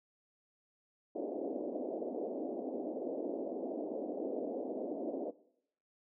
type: band-pass noise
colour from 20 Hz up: pink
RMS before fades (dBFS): -39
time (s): 1.15-5.31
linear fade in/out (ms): 10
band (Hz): 250 to 660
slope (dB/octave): 48
effects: noise-tail reverb RT60 0.7 s tail -19 dB re dry